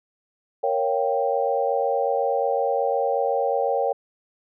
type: chord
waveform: sine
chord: G half-diminished seventh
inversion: first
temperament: equal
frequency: 466.2 / 554.4 / 698.5 / 784 Hz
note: Bb4 / Db5 / F5 / G5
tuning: 0 / 0 / 0 / 0 cents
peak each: -25 / -24 / -29 / -25 dBFS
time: 0.63-3.93 s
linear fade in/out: 10 ms
effects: none